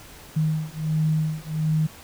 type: beating tone pair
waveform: sine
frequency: 155.56 / 156.96 Hz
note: D#3 / D#3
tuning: 0 / +15 cents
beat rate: 1.4 Hz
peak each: -24 dBFS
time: 0.36-1.87 s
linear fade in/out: 10 ms
effects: pink hiss -45 dBFS RMS until 2.03 s